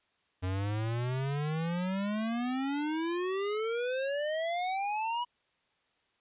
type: exponential sweep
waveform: square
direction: up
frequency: 90.5 to 983 Hz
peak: -31 dBFS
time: 0.42-5.25 s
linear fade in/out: 20 ms
effects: white hiss -73 dBFS RMS until 6.2 s + resampled to 8000 Hz

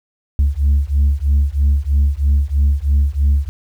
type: beating tone pair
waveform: sine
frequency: 69.3 / 72.4 Hz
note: C#2 / D2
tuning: 0 / -24 cents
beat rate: 3.1 Hz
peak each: -13 dBFS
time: 0.39-3.49 s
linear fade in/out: 0 ms
effects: tanh soft clip ceiling -8 dBFS + 8-bit

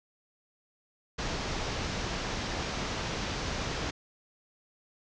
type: low-pass noise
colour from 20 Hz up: pink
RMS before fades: -34 dBFS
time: 1.18-3.91 s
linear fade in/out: 10 ms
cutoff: 6500 Hz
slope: 48 dB/octave
effects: none

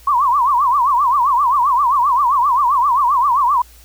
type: tone with vibrato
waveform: sine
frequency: 1056 Hz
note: C6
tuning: 16 cents sharp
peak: -11 dBFS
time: 0.07-3.62 s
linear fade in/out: 5 ms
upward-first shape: triangle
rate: 7.6 Hz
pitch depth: 230 cents each way
effects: added 58 Hz sine -43 dBFS peak until 3.84 s + white hiss -47 dBFS RMS until 3.84 s

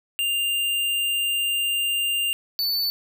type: tone pair in turn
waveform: square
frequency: 2796 / 4495 Hz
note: F7 / C#8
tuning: +1 / +23 cents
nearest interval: minor sixth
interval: 822 cents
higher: second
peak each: -22 dBFS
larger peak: neither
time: 0.19-2.33 / 2.59-2.9 s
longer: first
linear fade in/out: 0 ms
effects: none

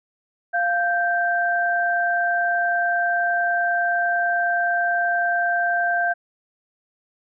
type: tone pair together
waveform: sine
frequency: 697.2 / 1568 Hz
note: F5 / G6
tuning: -3 / 0 cents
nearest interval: octave + major second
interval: 1403 cents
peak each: -21 dBFS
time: 0.53-6.14 s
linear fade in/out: 20 ms
effects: none

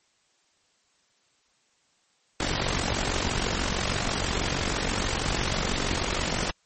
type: noise with amplitude modulation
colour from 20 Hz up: pink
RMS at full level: -24 dBFS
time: 2.4-6.51 s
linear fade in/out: 2 ms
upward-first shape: sine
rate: 46.2 Hz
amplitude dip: 65%
effects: white hiss -67 dBFS RMS until 6.65 s + MP3 32 kbps

